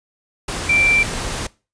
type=tone in noise; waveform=sine; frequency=2349 Hz; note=D7; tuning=in tune; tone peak=-13 dBFS; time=0.69-1.03 s; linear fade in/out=5 ms; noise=pink; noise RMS=-25 dBFS; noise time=0.48-1.47 s; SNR=+9 dB; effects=noise-tail reverb RT60 0.3 s tail -21 dB re dry + resampled to 22050 Hz

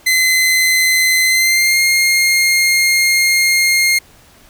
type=tone with pitch glide; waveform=sawtooth; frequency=2046 to 2129 Hz; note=C7 to C7; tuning=-39 to +30 cents; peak=-7 dBFS; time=0.06-3.99 s; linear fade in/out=10 ms; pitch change=+69 cents; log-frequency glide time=1.25-1.8 s; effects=pink hiss -46 dBFS RMS until 4.49 s

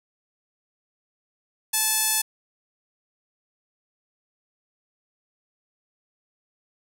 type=tone with band-pass filter; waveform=sawtooth; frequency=870 Hz; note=A5; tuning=20 cents flat; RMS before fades=-23 dBFS; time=1.73-2.22 s; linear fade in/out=10 ms; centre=10000 Hz; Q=1.4; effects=none

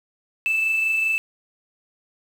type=tone with amplitude modulation; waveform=triangle; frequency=2637 Hz; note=E7; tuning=in tune; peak=-14 dBFS; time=0.46-1.18 s; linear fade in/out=0 ms; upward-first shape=sine; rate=25.1 Hz; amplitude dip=40%; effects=tanh soft clip ceiling -15 dBFS + 7-bit

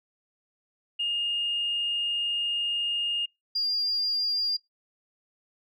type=tone pair in turn; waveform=sine; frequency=2837 / 4802 Hz; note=F7 / D8; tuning=+27 / +38 cents; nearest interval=major sixth; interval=911 cents; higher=second; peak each=-25 / -23 dBFS; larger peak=second; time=0.99-3.26 / 3.55-4.57 s; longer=first; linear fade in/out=10 ms; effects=noise-tail reverb RT60 0.2 s tail -26 dB re dry + tanh soft clip ceiling -19 dBFS

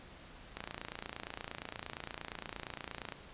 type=click train; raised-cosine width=0.3 ms; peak=-24 dBFS; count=74; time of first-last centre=0.57-3.122 s; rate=28.6 Hz; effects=pink hiss -54 dBFS RMS until 3.33 s + resampled to 8000 Hz

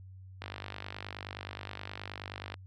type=click train; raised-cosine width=0.3 ms; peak=-23 dBFS; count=106; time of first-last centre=0.42-2.541 s; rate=49.5 Hz; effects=added 94 Hz sine -47 dBFS peak until 2.66 s

